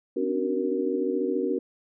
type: tone cluster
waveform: sine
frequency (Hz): 259.3 / 285.9 / 299.9 / 375.4 / 469.1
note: C4 / D4 / D4 / F#4 / A#4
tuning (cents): -15 / -46 / +36 / +25 / +11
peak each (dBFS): -31 / -32 / -33 / -28 / -29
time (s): 0.16-1.59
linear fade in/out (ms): 10
effects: none